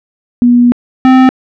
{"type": "tone pair in turn", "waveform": ["sine", "square"], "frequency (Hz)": [242.3, 259.3], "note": ["B3", "C4"], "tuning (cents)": [-33, -15], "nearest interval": "minor second", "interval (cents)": 118, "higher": "second", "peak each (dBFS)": -3, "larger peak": "neither", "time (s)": [[0.42, 0.72], [1.05, 1.29]], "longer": "first", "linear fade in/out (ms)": 0, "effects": ["low-pass 2000 Hz 12 dB/octave"]}